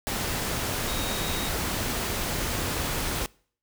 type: tone in noise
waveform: sine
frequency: 3765 Hz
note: A#7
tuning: 16 cents sharp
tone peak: -36 dBFS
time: 0.88-1.49 s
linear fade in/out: 0 ms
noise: pink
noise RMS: -29 dBFS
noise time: 0.07-3.26 s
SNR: -10 dB
effects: noise-tail reverb RT60 0.5 s tail -24 dB re dry